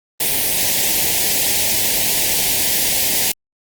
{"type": "band-stop noise", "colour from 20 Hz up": "white", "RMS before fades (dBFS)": -17, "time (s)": [0.2, 3.32], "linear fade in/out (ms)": 5, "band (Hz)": [900, 1800], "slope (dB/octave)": 48, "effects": ["Opus 32 kbps"]}